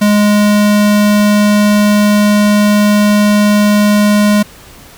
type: tone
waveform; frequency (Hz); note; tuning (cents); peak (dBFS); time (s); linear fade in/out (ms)
square; 207.7; G#3; 0; -7; 0.01-4.43; 10
effects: pink hiss -37 dBFS RMS until 4.97 s